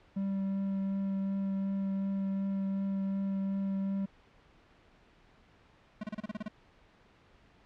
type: tone with vibrato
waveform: triangle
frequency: 195 Hz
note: G3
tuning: 9 cents flat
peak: -28 dBFS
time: 0.16-4.06 s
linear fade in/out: 10 ms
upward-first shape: triangle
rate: 2.7 Hz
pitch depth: 10 cents each way
type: tone bursts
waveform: square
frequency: 213 Hz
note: G#3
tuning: 44 cents sharp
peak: -35 dBFS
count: 9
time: 6.01-6.483 s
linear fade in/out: 5 ms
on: 25 ms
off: 31 ms
effects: pink hiss -62 dBFS RMS until 7.65 s + low-pass 3000 Hz 12 dB/octave